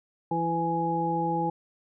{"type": "harmonic tone", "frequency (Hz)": 166.8, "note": "E3", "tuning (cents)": 21, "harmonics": [1, 2, 3, 5], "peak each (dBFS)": [-31, -31, -34, -27], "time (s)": [0.31, 1.5], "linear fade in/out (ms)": 5, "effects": []}